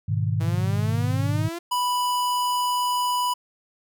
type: chord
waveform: sine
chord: G# minor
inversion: none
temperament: equal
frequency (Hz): 103.83 / 123.47 / 155.56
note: G#2 / B2 / D#3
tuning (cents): 0 / 0 / 0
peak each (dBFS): -23 / -27 / -27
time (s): 0.08-1.49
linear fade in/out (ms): 10
type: exponential sweep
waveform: sawtooth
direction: up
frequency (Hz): 160.4 to 349.2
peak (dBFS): -26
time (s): 0.4-1.59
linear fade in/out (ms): 10
type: tone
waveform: square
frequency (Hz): 987.8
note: B5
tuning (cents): 0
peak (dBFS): -22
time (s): 1.71-3.34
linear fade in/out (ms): 10
effects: none